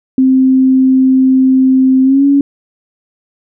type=tone with pitch glide; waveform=sine; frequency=261.6 to 280.4 Hz; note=C4 to C#4; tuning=0 to +20 cents; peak=-5 dBFS; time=0.18-2.41 s; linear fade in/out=2 ms; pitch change=+120 cents; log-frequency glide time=2.03-2.25 s; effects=none